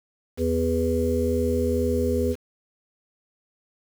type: harmonic tone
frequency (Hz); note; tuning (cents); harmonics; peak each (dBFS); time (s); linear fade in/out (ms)
82.2; E2; -4; 1 / 3 / 5 / 6; -26 / -26 / -26 / -26; 0.37-2.36; 50
effects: 7-bit